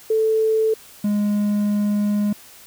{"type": "tone pair in turn", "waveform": ["sine", "triangle"], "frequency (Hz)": [440, 206.8], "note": ["A4", "G#3"], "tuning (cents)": [0, -7], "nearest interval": "octave + minor second", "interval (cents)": 1307, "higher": "first", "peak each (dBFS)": -15, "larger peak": "neither", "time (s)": [[0.1, 0.74], [1.04, 2.33]], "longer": "second", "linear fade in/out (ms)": 5, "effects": ["white hiss -45 dBFS RMS until 2.66 s"]}